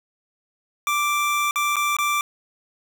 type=tone with dropouts; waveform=25% pulse; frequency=1174.7 Hz; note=D6; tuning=in tune; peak=-16 dBFS; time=0.87-2.21 s; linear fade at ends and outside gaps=1 ms; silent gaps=1.51-1.558 / 1.758-1.766 / 1.967-1.986 s; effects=none